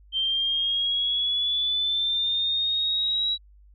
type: exponential sweep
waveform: sine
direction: up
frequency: 3136 to 3891 Hz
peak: -22 dBFS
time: 0.12-3.38 s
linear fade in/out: 50 ms
effects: added 50 Hz sine -50 dBFS peak until 3.74 s